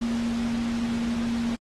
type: tone in noise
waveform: sine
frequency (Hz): 233.6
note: A#3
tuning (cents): +4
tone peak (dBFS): -24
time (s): 0.01-1.56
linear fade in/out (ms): 10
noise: pink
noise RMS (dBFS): -37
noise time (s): 0.01-1.56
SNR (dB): +10
effects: low-pass 6000 Hz 12 dB/octave + AAC 32 kbps